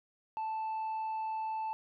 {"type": "tone with tanh clipping", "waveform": "triangle", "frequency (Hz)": 879, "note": "A5", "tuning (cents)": -2, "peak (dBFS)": -34, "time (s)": [0.37, 1.73], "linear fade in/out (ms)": 0, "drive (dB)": 7, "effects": []}